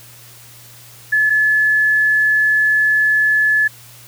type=tone pair in turn; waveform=sine; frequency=1720 / 1720 Hz; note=A6 / A6; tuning=-40 / -40 cents; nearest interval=unison; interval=0 cents; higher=neither; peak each=-11 dBFS; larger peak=neither; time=1.12-1.3 / 1.3-3.68 s; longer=second; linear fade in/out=10 ms; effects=added 119 Hz sine -45 dBFS peak until 4.07 s + white hiss -42 dBFS RMS until 4.07 s